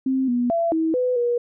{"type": "tone with pitch steps", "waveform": "sine", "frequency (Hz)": [263.6, 243.3, 673, 322.1, 501, 480], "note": ["C4", "B3", "E5", "E4", "B4", "B4"], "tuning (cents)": [13, -26, 36, -40, 25, -49], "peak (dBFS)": -18, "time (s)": [0.06, 1.38], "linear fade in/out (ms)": 5, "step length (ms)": 220, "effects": []}